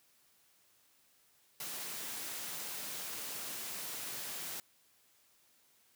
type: high-pass noise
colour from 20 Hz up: white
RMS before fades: -42 dBFS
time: 1.6-4.6 s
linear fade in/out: 2 ms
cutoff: 110 Hz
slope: 48 dB/octave
effects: white hiss -69 dBFS RMS until 5.95 s + high-pass 60 Hz 12 dB/octave